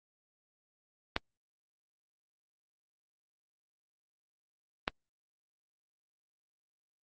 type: clicks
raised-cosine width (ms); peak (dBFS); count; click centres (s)
0.3; -12; 2; 1.164 / 4.879
effects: Opus 32 kbps